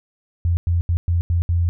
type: tone bursts at uneven times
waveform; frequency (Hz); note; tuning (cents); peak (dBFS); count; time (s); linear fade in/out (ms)
sine; 85.9; F2; -28; -15; 6; 0.45-0.57 / 0.67-0.81 / 0.89-0.97 / 1.08-1.21 / 1.3-1.42 / 1.49-1.69; 0
effects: none

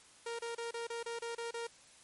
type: tone bursts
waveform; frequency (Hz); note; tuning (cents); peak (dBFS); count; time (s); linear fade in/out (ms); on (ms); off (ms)
sawtooth; 466.2; A#4; 0; -34; 9; 0.26-1.67; 5; 130; 30
effects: white hiss -60 dBFS RMS until 2.03 s + MP3 48 kbps

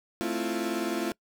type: chord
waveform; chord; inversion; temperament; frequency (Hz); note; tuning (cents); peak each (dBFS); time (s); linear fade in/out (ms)
35% pulse; F major seventh; first; equal; 220 / 261.6 / 329.6 / 349.2; A3 / C4 / E4 / F4; 0 / 0 / 0 / 0; -33 / -34 / -31 / -31; 0.21-1.12; 0
effects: noise-tail reverb RT60 0.1 s tail -24 dB re dry

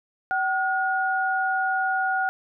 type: tone pair together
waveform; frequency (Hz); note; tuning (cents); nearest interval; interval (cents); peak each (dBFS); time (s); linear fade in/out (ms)
sine; 762.2 / 1440; G5 / F#6; -49 / -47; major seventh; 1102; -24; 0.31-2.29; 0
effects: none

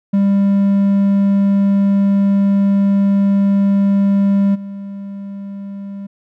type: tone with level steps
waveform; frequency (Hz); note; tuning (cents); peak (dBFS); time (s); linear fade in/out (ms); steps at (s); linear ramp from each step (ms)
triangle; 198.5; G3; +22; -8 / -23; 0.13-6.07; 10; 4.54; 20
effects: none

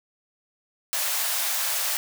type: high-pass noise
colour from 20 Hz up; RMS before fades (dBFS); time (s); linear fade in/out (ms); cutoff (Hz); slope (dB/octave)
white; -26; 0.93-1.97; 0; 560; 48
effects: none

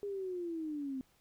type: linear sweep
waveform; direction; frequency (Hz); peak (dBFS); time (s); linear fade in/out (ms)
sine; down; 410.3 to 257; -36; 0.03-1.01; 0
effects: pink hiss -70 dBFS RMS until 1.2 s

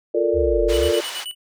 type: chord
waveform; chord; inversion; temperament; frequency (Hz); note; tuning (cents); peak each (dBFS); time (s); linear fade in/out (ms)
sine; Bb major seventh; second; equal; 349.2 / 440 / 466.2 / 587.3; F4 / A4 / Bb4 / D5; 0 / 0 / 0 / 0; -22; 0.14-1.01; 10
type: linear two-way sweep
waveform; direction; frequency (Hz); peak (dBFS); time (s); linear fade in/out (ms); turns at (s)
sine; down then up; 83.4 to 40.87 to 82.7; -22; 0.33-0.92; 50; 0.64
type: band-pass noise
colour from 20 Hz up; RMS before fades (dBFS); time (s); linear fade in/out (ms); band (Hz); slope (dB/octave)
white; -32; 0.68-1.25; 20; 620 to 4600; 12
type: tone with tremolo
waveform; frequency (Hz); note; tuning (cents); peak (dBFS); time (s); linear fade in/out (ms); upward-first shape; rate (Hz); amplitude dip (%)
square; 2960; F#7; 0; -28; 0.72-1.35; 20; square; 9.3; 80
effects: none

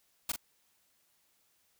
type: noise with echo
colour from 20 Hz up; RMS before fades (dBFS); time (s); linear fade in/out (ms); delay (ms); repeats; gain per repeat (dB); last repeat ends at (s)
white; -33; 0.29-0.32; 5; 42; 1; -6; 0.362
effects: white hiss -72 dBFS RMS until 1.79 s

